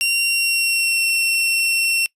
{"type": "tone with pitch glide", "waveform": "sawtooth", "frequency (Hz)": [2757, 2716], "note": ["F7", "F7"], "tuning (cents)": [-23, -49], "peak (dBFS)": -13, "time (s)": [0.01, 2.06], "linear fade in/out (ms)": 0, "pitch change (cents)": -26, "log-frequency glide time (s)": [0.23, 1.02], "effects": ["noise-tail reverb RT60 0.1 s tail -23 dB re dry", "resampled to 32000 Hz"]}